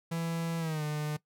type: tone with pitch glide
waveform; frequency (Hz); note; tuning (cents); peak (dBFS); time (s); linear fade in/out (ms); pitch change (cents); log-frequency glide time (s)
45% pulse; 166.1 to 150.56; E3 to D3; +13 to +43; -31; 0.11-1.17; 10; -170; 0.59-0.83
effects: noise-tail reverb RT60 0.1 s tail -19 dB re dry